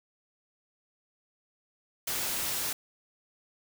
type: noise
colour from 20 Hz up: white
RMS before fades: -32 dBFS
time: 2.07-2.73 s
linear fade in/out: 5 ms
effects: none